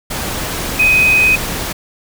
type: tone in noise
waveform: sine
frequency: 2511 Hz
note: D#7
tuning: 15 cents sharp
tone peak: -8 dBFS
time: 0.79-1.36 s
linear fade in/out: 10 ms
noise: pink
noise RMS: -21 dBFS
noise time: 0.1-1.73 s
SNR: +10 dB
effects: none